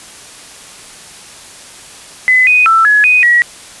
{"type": "tone with pitch steps", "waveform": "sine", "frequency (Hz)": [2018, 2492, 1330, 1691, 2493, 1919], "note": ["B6", "D#7", "E6", "G#6", "D#7", "A#6"], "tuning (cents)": [37, 2, 15, 31, 3, 50], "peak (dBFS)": -5, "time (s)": [2.28, 3.42], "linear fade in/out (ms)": 0, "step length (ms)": 190, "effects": ["white hiss -34 dBFS RMS until 3.8 s", "resampled to 24000 Hz"]}